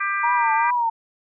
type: harmonic tone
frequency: 396.7 Hz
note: G4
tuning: 21 cents sharp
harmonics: 3 / 4 / 5 / 6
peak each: -24 / -26 / -28 / -30 dBFS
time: 0-0.71 s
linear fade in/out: 10 ms
type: tone with vibrato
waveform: sine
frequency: 932.3 Hz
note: A#5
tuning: in tune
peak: -18 dBFS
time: 0.23-0.9 s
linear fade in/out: 10 ms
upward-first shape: triangle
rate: 2.5 Hz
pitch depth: 100 cents each way
effects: none